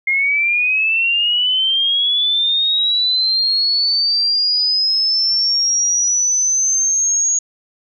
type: linear sweep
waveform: sine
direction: up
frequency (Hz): 2122 to 6680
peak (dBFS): -13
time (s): 0.07-7.39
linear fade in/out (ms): 5
effects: none